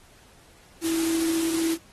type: tone in noise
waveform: sine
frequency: 327.9 Hz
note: E4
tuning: 9 cents flat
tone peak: -23 dBFS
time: 0.81-1.78 s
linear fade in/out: 50 ms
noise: white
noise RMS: -32 dBFS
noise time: 0.81-1.78 s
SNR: +6 dB
effects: pink hiss -55 dBFS RMS until 1.92 s + AAC 32 kbps